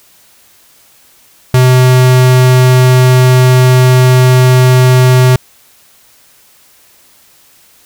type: tone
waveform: square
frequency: 127.5 Hz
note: C3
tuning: 44 cents flat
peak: -4 dBFS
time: 1.54-5.36 s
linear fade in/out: 2 ms
effects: white hiss -45 dBFS RMS until 7.85 s